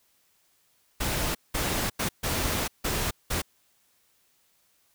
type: noise bursts at uneven times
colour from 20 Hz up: pink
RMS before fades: -28 dBFS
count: 6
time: 1-1.35 / 1.54-1.9 / 1.99-2.09 / 2.23-2.68 / 2.84-3.11 / 3.3-3.42 s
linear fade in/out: 10 ms
effects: white hiss -67 dBFS RMS until 4.94 s